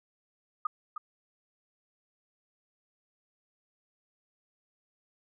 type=tone with echo; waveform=sine; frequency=1234 Hz; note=D#6; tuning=15 cents flat; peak=-26 dBFS; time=0.65-0.67 s; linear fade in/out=5 ms; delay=310 ms; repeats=1; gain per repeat=-8 dB; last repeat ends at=0.98 s; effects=none